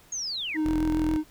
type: linear sweep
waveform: sine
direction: down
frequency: 6645 to 1800 Hz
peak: -29 dBFS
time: 0.12-0.57 s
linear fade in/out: 5 ms
type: tone with vibrato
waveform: triangle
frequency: 310.4 Hz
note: D#4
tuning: 4 cents flat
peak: -21 dBFS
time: 0.54-1.24 s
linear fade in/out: 50 ms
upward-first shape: sine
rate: 7.3 Hz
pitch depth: 14 cents each way
type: tone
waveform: sawtooth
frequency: 42.08 Hz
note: E1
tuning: 36 cents sharp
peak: -26 dBFS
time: 0.65-1.17 s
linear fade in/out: 10 ms
effects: pink hiss -56 dBFS RMS until 1.3 s